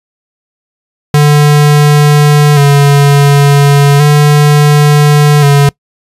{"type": "tone with vibrato", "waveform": "square", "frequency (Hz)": 144.8, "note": "D3", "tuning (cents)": -24, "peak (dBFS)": -3, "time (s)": [1.14, 5.69], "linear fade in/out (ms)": 2, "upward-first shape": "square", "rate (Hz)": 0.35, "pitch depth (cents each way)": 33, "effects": ["noise-tail reverb RT60 0.1 s tail -24 dB re dry", "resampled to 32000 Hz"]}